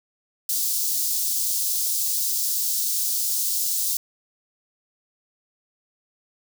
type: high-pass noise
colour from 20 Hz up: white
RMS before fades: -24 dBFS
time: 0.49-3.97 s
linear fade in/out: 2 ms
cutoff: 4600 Hz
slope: 24 dB/octave
effects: none